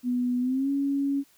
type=tone with pitch glide; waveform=sine; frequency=246.9 to 278.7 Hz; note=B3 to C#4; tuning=0 to +9 cents; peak=-23 dBFS; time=0.03-1.24 s; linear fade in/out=50 ms; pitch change=+209 cents; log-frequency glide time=0.4-0.7 s; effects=white hiss -61 dBFS RMS until 1.37 s